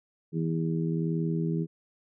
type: harmonic tone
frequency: 81.5 Hz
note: E2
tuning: 19 cents flat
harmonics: 2 / 3 / 4 / 5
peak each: -27 / -36 / -34 / -36 dBFS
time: 0.32-1.67 s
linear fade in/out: 50 ms
effects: none